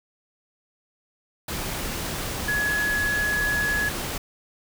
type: tone in noise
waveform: sine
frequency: 1687 Hz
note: G#6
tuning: 27 cents sharp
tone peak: -22 dBFS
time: 2.48-3.89 s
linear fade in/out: 5 ms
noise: pink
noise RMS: -30 dBFS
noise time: 1.48-4.18 s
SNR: +5 dB
effects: none